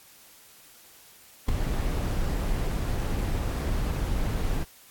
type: noise with ADSR envelope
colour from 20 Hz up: brown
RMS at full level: -18 dBFS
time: 1.48-4.65 s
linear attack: 10 ms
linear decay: 3 ms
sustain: -9 dB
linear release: 28 ms
effects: white hiss -53 dBFS RMS until 4.9 s + AAC 64 kbps